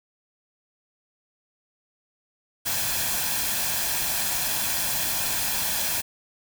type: noise with comb filter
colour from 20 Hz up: white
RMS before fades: -26 dBFS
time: 2.65-6.02 s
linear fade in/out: 20 ms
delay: 1.2 ms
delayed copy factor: +0.5
effects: none